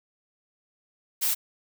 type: noise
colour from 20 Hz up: blue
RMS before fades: -25 dBFS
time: 1.21-1.35 s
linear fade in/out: 20 ms
effects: none